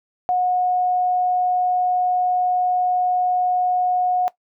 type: tone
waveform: sine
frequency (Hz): 727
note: F#5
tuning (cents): -31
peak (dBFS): -16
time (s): 0.29-4.28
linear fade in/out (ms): 0
effects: noise-tail reverb RT60 0.1 s tail -17 dB re dry